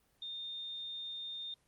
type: tone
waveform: sine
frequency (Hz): 3640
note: A#7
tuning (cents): -42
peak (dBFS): -40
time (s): 0.22-1.54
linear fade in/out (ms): 2
effects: pink hiss -73 dBFS RMS until 1.67 s + Opus 24 kbps